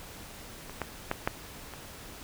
clicks, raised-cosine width 0.5 ms, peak -27 / -16 / -13 / -11 / -26 dBFS, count 5, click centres 0.696 / 0.817 / 1.114 / 1.275 / 1.737 s, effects pink hiss -46 dBFS RMS until 2.23 s

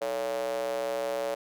square tone with high-pass filter, 62.8 Hz, B1, 30 cents sharp, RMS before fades -31 dBFS, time 0.01-1.35 s, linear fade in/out 10 ms, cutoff 540 Hz, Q 6.1, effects none

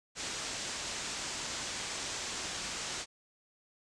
white low-pass noise, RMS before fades -39 dBFS, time 0.15-3.06 s, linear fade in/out 50 ms, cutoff 8000 Hz, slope 48 dB/octave, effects none

